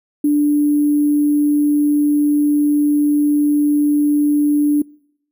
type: tone with sample-and-hold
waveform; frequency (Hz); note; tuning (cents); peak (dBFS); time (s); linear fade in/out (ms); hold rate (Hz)
sine; 293.7; D4; 0; -11; 0.24-4.82; 5; 11025
effects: noise-tail reverb RT60 0.7 s tail -25 dB re dry